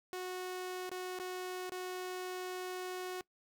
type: tone with dropouts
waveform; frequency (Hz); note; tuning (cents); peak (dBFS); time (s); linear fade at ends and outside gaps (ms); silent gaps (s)
sawtooth; 366.7; F#4; -15; -35; 0.13-3.21; 0; 0.893-0.915 / 1.189-1.198 / 1.695-1.72
effects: noise-tail reverb RT60 0.1 s tail -21 dB re dry